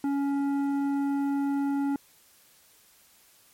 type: tone with tanh clipping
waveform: triangle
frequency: 280 Hz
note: C#4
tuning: 18 cents sharp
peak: -26 dBFS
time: 0.04-1.96 s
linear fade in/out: 2 ms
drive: 14 dB
effects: white hiss -59 dBFS RMS until 3.53 s + MP3 64 kbps

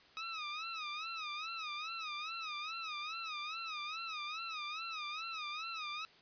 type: tone with vibrato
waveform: 15% pulse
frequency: 1266 Hz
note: D#6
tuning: 30 cents sharp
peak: -33 dBFS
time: 0.17-6.05 s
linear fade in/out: 0 ms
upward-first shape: sine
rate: 2.4 Hz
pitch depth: 120 cents each way
effects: white hiss -62 dBFS RMS until 6.21 s + resampled to 11025 Hz

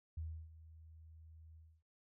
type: tone with ADSR envelope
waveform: sine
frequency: 80 Hz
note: D#2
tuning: 49 cents sharp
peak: -39 dBFS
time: 0.17-1.83 s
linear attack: 6 ms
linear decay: 310 ms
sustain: -16 dB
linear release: 270 ms
effects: none

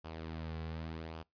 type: tone with flanger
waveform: sawtooth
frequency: 80.5 Hz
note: E2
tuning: 41 cents flat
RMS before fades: -43 dBFS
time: 0.04-1.23 s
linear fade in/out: 10 ms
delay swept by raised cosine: 0.49 to 3.29 ms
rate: 0.87 Hz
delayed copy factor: -0.5
effects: noise-tail reverb RT60 0.2 s tail -25 dB re dry + resampled to 11025 Hz

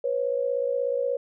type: tone pair together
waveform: sine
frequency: 490.4 / 547 Hz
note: B4 / C#5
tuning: -12 / -23 cents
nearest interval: major second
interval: 189 cents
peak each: -26 dBFS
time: 0.04-1.17 s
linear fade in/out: 5 ms
effects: none

